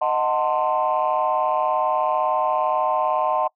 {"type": "chord", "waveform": "sine", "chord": "D# diminished seventh", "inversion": "none", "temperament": "equal with one note detuned", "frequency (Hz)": [622.3, 740, 892.3, 1046.5], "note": ["D#5", "F#5", "A5", "C6"], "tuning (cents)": [0, 0, 24, 0], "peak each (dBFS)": -23, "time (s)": [0.01, 3.48], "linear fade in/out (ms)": 10, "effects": ["noise-tail reverb RT60 0.1 s tail -24 dB re dry", "tanh soft clip ceiling -11 dBFS"]}